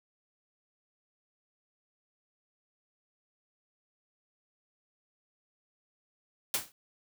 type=noise with exponential decay; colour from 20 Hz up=white; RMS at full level=-26 dBFS; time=6.54-6.72 s; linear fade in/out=1 ms; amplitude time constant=38 ms; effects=none